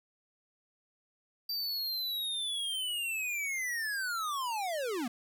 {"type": "linear sweep", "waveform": "square", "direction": "down", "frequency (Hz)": [4699, 220], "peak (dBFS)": -33, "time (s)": [1.49, 5.08], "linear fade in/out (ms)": 5, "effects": ["12-bit"]}